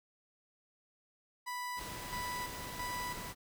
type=tone with tremolo; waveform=30% pulse; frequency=987.8 Hz; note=B5; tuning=in tune; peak=-35 dBFS; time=1.46-3.33 s; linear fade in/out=20 ms; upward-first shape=square; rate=1.5 Hz; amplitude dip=65%
type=noise; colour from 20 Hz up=pink; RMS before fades=-45 dBFS; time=1.76-3.35 s; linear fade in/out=50 ms
effects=none